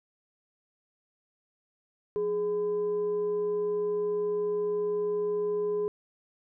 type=tone with frequency modulation; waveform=sine; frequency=417.2 Hz; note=G#4; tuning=8 cents sharp; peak=-26 dBFS; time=2.16-5.88 s; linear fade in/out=0 ms; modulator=596 Hz; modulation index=0.24; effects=none